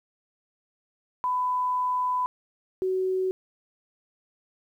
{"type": "tone pair in turn", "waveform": "sine", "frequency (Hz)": [1000, 374.6], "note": ["B5", "F#4"], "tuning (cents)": [21, 21], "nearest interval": "octave + perfect fourth", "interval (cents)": 1700, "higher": "first", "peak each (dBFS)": -23, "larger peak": "neither", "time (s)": [[1.24, 2.26], [2.82, 3.31]], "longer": "first", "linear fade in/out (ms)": 0, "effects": ["10-bit"]}